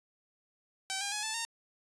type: tone with pitch steps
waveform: 5% pulse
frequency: 770 / 804.6 / 840.7 / 878.4 / 917.8 Hz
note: G5 / G5 / G#5 / A5 / A#5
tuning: -31 / +45 / +21 / -3 / -27 cents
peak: -21 dBFS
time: 0.9-1.45 s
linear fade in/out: 0 ms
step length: 110 ms
effects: resampled to 22050 Hz